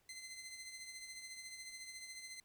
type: tone with tremolo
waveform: 15% pulse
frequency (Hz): 2062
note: C7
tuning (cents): -26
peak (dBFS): -40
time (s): 0.09-2.4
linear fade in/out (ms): 2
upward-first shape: triangle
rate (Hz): 14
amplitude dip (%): 55
effects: pink hiss -75 dBFS RMS until 2.44 s